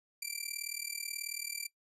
10% pulse tone with amplitude modulation, 2349 Hz, D7, in tune, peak -25 dBFS, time 0.22-1.67 s, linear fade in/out 5 ms, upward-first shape sine, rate 38.4 Hz, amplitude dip 95%, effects noise-tail reverb RT60 0.1 s tail -19 dB re dry + resampled to 32000 Hz

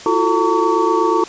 sine tone cluster, 336.4 / 364.6 / 442.1 / 911 / 1132 Hz, E4 / F#4 / A4 / A#5 / C#6, +35 / -25 / +8 / -40 / +36 cents, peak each -19 dBFS, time 0.06-1.24 s, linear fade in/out 2 ms, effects white hiss -35 dBFS RMS until 1.28 s + resampled to 16000 Hz

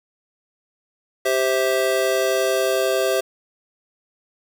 square chord, C major, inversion second, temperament just, 392.4 / 523.3 / 654.1 Hz, G4 / C5 / E5, +2 / 0 / -14 cents, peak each -23 dBFS, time 1.25-3.21 s, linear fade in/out 10 ms, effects 7-bit

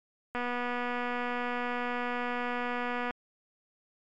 click train, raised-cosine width 0.5 ms, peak -19 dBFS, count 674, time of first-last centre 0.35-3.108 s, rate 244 Hz, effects MP3 96 kbps

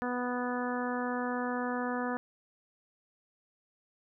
harmonic tone, 246.9 Hz, B3, in tune, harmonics 1 / 2 / 3 / 4 / 5 / 6 / 7, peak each -34 / -37 / -39 / -40 / -41 / -42 / -42 dBFS, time 0.02-2.17 s, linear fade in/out 0 ms, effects none

